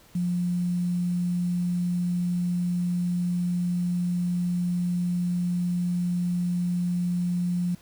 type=tone with quantisation; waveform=sine; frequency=176.7 Hz; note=F3; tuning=21 cents sharp; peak=-23 dBFS; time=0.15-7.75 s; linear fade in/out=5 ms; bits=8; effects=pink hiss -55 dBFS RMS until 7.81 s